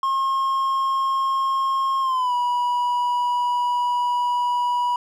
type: tone with pitch glide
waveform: triangle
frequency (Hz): 1075 to 974.5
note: C6 to B5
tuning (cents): +47 to -23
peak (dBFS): -17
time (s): 0.03-4.96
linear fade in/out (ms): 2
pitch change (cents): -170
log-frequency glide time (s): 2.01-2.34
effects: none